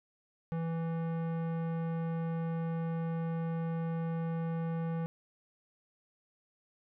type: tone with tanh clipping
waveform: sine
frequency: 165 Hz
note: E3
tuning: 2 cents sharp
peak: -34 dBFS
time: 0.52-5.06 s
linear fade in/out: 0 ms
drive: 17 dB
effects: none